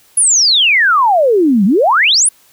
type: exponential two-way sweep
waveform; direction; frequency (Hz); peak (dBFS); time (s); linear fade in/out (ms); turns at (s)
sine; down then up; 10720 to 182.8 to 10720; -7; 0.17-2.29; 5; 1.65
effects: white hiss -49 dBFS RMS until 2.52 s